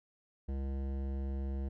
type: tone with hard clipping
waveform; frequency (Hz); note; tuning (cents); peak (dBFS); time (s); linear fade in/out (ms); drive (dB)
sine; 67.7; C#2; -40; -36; 0.48-1.69; 10; 15
effects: none